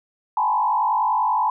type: tone with frequency modulation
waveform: sine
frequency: 925 Hz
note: A#5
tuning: 14 cents flat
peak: -17 dBFS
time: 0.37-1.5 s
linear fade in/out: 2 ms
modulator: 50.7 Hz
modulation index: 2
effects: none